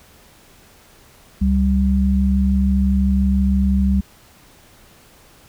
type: tone pair together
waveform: sine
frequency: 69.3 / 195.28 Hz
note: C#2 / G3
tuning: 0 / -6 cents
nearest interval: octave + tritone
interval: 1794 cents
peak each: -16 dBFS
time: 1.41-4.01 s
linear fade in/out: 10 ms
effects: pink hiss -49 dBFS RMS until 5.48 s